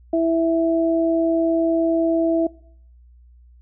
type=tone pair together; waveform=sine; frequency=329.6 / 659.2 Hz; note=E4 / E5; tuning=0 / 0 cents; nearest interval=octave; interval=1200 cents; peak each=-18 / -19 dBFS; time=0.13-2.47 s; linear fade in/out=5 ms; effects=noise-tail reverb RT60 0.6 s tail -23 dB re dry + added 60 Hz sine -46 dBFS peak until 3.61 s